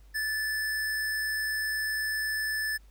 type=tone; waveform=square; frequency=1746 Hz; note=A6; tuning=14 cents flat; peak=-29 dBFS; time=0.14-2.78 s; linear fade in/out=20 ms; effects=added 50 Hz sine -51 dBFS peak until 2.9 s + pink hiss -66 dBFS RMS until 2.9 s